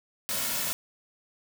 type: noise with comb filter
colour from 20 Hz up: white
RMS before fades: -30 dBFS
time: 0.29-0.73 s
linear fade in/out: 0 ms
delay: 2.5 ms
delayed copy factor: -0.5
effects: none